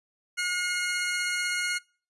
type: tone pair together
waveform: sawtooth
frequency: 1438 / 2149 Hz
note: F#6 / C7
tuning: -50 / +46 cents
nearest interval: perfect fifth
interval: 696 cents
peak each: -26 dBFS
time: 0.37-1.79 s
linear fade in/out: 20 ms
effects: noise-tail reverb RT60 0.4 s tail -23 dB re dry + resampled to 24000 Hz